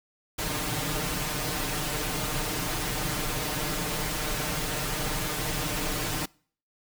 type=noise with comb filter; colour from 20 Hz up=pink; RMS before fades=-30 dBFS; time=0.38-6.26 s; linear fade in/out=10 ms; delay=6.6 ms; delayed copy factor=+1; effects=noise-tail reverb RT60 0.5 s tail -25 dB re dry